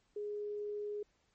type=tone; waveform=sine; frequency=415.3 Hz; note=G#4; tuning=in tune; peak=-37 dBFS; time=0.16-1.03 s; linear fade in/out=5 ms; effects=pink hiss -75 dBFS RMS until 1.34 s + MP3 32 kbps